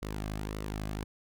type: tone with flanger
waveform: sawtooth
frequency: 52.1 Hz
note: G#1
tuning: 6 cents sharp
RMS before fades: -37 dBFS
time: 0.02-1.04 s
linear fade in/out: 5 ms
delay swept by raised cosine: 1.2 to 2.2 ms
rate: 1.8 Hz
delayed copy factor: -0.5
effects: none